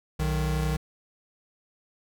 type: tone pair together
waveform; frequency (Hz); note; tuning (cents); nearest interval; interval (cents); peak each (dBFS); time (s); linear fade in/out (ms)
square; 62.2 / 154.93; B1 / D#3; +13 / -7; octave + major third; 1580; -28; 0.19-0.77; 10
effects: none